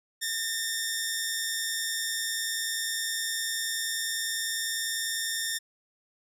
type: tone pair together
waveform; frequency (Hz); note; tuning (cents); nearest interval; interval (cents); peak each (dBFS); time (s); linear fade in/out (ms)
10% pulse; 1710 / 1820.1; A6 / A#6; -50 / -42; minor second; 108; -31 / -20; 0.21-5.59; 20
effects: none